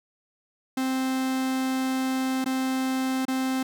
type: tone with dropouts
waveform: 45% pulse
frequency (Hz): 261.6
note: C4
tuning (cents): 0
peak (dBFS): -24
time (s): 0.77-3.63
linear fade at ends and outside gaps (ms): 5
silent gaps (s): 2.444-2.459 / 3.253-3.281
effects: none